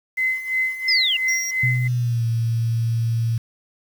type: tone with tremolo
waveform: sine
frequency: 2048 Hz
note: C7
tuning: 38 cents flat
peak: -17 dBFS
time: 0.17-1.88 s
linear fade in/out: 10 ms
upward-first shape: sine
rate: 2.9 Hz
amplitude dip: 75%
type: linear sweep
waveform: sine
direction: down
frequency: 5274 to 2673 Hz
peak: -17 dBFS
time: 0.88-1.17 s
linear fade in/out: 5 ms
type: tone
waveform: square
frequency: 5670 Hz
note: F8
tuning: 25 cents sharp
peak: -25 dBFS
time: 1.28-1.51 s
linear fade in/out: 5 ms
type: tone with pitch glide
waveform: sine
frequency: 124.7 to 115.01 Hz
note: B2 to A#2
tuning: +17 to -23 cents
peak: -18 dBFS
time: 1.63-3.38 s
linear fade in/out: 5 ms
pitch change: -140 cents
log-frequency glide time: 1.87-2.26 s
effects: 7-bit